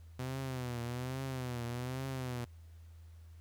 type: tone with vibrato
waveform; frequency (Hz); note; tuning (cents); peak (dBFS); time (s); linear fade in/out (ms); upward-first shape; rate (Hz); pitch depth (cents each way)
sawtooth; 126.2; B2; +38; -33; 0.19-2.45; 5; triangle; 1.2; 120
effects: added 82 Hz sine -51 dBFS peak until 3.4 s + pink hiss -70 dBFS RMS until 3.4 s